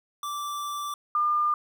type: tone pair in turn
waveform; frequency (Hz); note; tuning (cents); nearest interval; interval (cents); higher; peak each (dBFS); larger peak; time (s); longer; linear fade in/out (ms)
square / sine; 1169 / 1203.9; D6 / D6; -8 / +43; minor second; 51; second; -31 / -21; second; 0.23-0.94 / 1.15-1.54; first; 2
effects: 10-bit